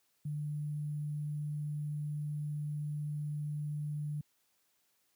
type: tone with sample-and-hold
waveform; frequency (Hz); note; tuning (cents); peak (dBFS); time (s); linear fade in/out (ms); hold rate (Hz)
sine; 148.7; D3; +22; -34; 0.25-4.21; 5; 11025
effects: white hiss -75 dBFS RMS until 5.15 s + high-pass 80 Hz 12 dB/octave